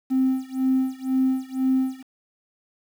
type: tone with tremolo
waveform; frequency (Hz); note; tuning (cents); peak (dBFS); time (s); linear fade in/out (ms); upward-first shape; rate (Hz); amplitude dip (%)
triangle; 261.7; C4; 0; -13; 0.1-2.03; 20; sine; 2; 95
effects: tanh soft clip ceiling -14 dBFS + 8-bit